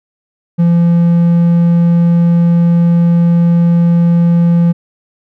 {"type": "tone", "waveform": "triangle", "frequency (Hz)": 170.7, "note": "F3", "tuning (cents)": -39, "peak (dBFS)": -4, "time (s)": [0.58, 4.73], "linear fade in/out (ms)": 20, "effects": []}